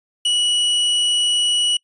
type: tone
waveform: 45% pulse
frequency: 2933 Hz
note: F#7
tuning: 16 cents flat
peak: -15 dBFS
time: 0.25-1.77 s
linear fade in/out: 5 ms
effects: noise-tail reverb RT60 0.1 s tail -25 dB re dry + resampled to 24000 Hz